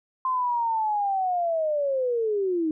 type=linear sweep; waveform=sine; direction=down; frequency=1045 to 305.2 Hz; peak=-22 dBFS; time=0.25-2.71 s; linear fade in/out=2 ms; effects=none